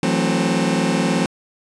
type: chord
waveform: sawtooth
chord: F# half-diminished seventh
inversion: third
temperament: just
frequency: 166.5 / 185 / 222 / 266.4 Hz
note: E3 / F#3 / A3 / C4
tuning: +18 / 0 / +16 / +31 cents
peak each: -18 dBFS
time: 0.03-1.26 s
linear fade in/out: 2 ms
effects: resampled to 22050 Hz